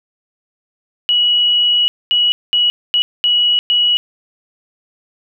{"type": "tone bursts at uneven times", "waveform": "sine", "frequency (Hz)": 2923, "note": "F#7", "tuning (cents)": -22, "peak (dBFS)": -10, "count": 6, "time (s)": [[1.09, 1.88], [2.11, 2.32], [2.53, 2.7], [2.94, 3.02], [3.24, 3.59], [3.7, 3.97]], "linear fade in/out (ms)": 0, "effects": []}